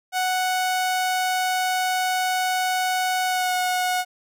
sawtooth tone with pitch glide, 740 to 731.1 Hz, F#5 to F#5, 0 to -21 cents, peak -17 dBFS, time 0.12-4.05 s, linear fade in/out 50 ms, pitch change -21 cents, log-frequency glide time 3.26-3.55 s, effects none

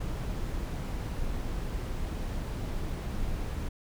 brown noise, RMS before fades -33 dBFS, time 0-3.69 s, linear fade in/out 10 ms, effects none

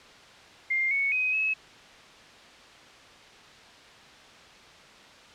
sine tone with pitch steps, 2109 / 2216 / 2516 / 2576 Hz, C7 / C#7 / D#7 / E7, +13 / -1 / +19 / -41 cents, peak -23 dBFS, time 0.7-1.54 s, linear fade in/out 10 ms, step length 210 ms, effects white hiss -50 dBFS RMS until 5.34 s + low-pass 4000 Hz 12 dB/octave

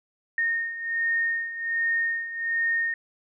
sine beating tone pair, 1840 / 1841.3 Hz, A#6 / A#6, -23 / -22 cents, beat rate 1.3 Hz, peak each -30 / -25 dBFS, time 0.38-2.94 s, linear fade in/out 2 ms, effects none

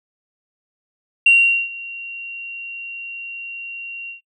sine tone with ADSR envelope, 2755 Hz, F7, 24 cents flat, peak -6 dBFS, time 1.26-4.21 s, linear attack 5 ms, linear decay 420 ms, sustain -22 dB, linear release 120 ms, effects noise-tail reverb RT60 0.1 s tail -24 dB re dry + tanh soft clip ceiling -3 dBFS

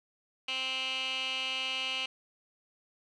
15% pulse tone with band-pass filter, 261.6 Hz, C4, in tune, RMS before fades -34 dBFS, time 0.48-2.06 s, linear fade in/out 5 ms, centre 3000 Hz, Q 5.1, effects resampled to 22050 Hz + 10-bit

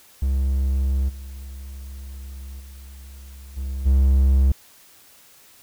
triangle tone with level steps, 67 Hz, C2, 42 cents sharp, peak -16 / -31 / -36 / -23 / -11 dBFS, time 0.22-4.52 s, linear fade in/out 5 ms, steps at 1.08 / 2.59 / 3.56 / 3.85 s, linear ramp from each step 20 ms, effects white hiss -51 dBFS RMS until 5.62 s

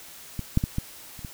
clicks, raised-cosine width 5 ms, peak -17 / -7 / -12 / -13 / -30 / -22 dBFS, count 6, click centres 0.393 / 0.574 / 0.639 / 0.784 / 1.192 / 1.248 s, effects white hiss -45 dBFS RMS until 1.33 s

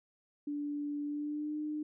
sine tone with pitch glide, 291.4 to 302.4 Hz, D4 to D#4, -13 to -49 cents, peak -34 dBFS, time 0.47-1.83 s, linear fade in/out 5 ms, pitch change +64 cents, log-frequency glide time 1.04-1.57 s, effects none

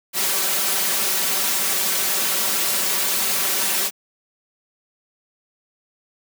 white noise with comb filter, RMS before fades -21 dBFS, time 0.13-3.91 s, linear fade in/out 50 ms, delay 5.2 ms, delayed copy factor +0.85, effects high-pass 200 Hz 12 dB/octave

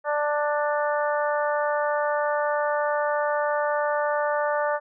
harmonic tone, 295.2 Hz, D4, 9 cents sharp, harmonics 2 / 3 / 4 / 5 / 6, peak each -24 / -28 / -30 / -32 / -34 dBFS, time 0.04-4.8 s, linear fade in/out 50 ms, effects none

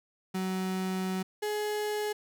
35% pulse tone pair in turn, 187.4 / 420.7 Hz, F#3 / G#4, +22 / +22 cents, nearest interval octave + major second, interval 1400 cents, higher second, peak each -28 dBFS, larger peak neither, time 0.34-1.23 / 1.42-2.13 s, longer first, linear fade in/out 10 ms, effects none

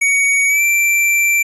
square tone with pitch glide, 2244 to 2347 Hz, C#7 to D7, +21 to -2 cents, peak -12 dBFS, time 0.01-1.43 s, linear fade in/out 10 ms, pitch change +77 cents, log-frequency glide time 0.47-0.62 s, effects resampled to 32000 Hz

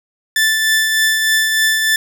sawtooth tone with tremolo, 1760 Hz, A6, in tune, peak -7 dBFS, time 0.36-1.96 s, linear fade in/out 2 ms, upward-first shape triangle, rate 3.3 Hz, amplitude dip 40%, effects none

